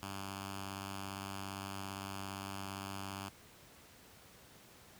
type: tone with notch filter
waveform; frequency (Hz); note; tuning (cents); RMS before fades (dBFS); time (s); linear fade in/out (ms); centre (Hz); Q
5% pulse; 97.5; G2; -9; -44; 0.03-3.29; 0; 490; 0.92
effects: pink hiss -59 dBFS RMS until 4.99 s + high-pass 60 Hz 12 dB/octave